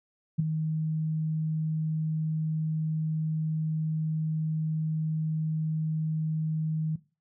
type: tone with ADSR envelope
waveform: sine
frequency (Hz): 157.2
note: D#3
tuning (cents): +18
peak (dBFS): -18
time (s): 0.38-6.96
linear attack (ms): 17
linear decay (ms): 9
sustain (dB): -8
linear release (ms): 7
effects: noise-tail reverb RT60 0.3 s tail -17 dB re dry